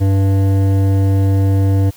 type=tone with hard clipping; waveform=sine; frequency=97.4 Hz; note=G2; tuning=11 cents flat; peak=-12 dBFS; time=0-1.91 s; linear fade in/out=20 ms; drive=12 dB; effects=white hiss -44 dBFS RMS until 1.96 s